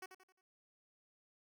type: tone with echo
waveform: 10% pulse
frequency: 374.6 Hz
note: F#4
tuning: 21 cents sharp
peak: -38 dBFS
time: 0.02-0.06 s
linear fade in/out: 5 ms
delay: 88 ms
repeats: 4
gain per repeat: -8 dB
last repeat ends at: 0.412 s
effects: none